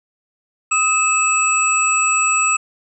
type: tone cluster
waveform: sine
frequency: 1267 / 2615 / 7780 Hz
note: D#6 / E7 / B8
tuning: +31 / -15 / -27 cents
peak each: -18 dBFS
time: 0.71-2.57 s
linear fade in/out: 10 ms
effects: none